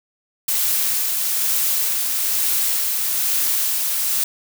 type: noise with tremolo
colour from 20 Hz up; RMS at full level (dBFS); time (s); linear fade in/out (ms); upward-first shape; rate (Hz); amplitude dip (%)
blue; -19; 0.48-4.24; 5; sine; 1.1; 25
effects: none